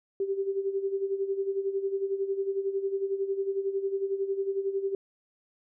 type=tone with tremolo; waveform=sine; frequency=391.5 Hz; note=G4; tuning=2 cents flat; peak=-24 dBFS; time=0.2-4.95 s; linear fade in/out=2 ms; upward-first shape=sine; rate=11 Hz; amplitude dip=70%; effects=none